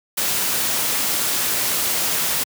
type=noise; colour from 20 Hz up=white; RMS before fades=-21 dBFS; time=0.17-2.44 s; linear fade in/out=10 ms; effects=high-pass 100 Hz 12 dB/octave